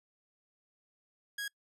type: tone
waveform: sawtooth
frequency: 1649 Hz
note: G#6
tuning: 13 cents flat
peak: -32 dBFS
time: 1.38-1.48 s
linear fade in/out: 5 ms
effects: noise-tail reverb RT60 0.1 s tail -23 dB re dry + resampled to 32000 Hz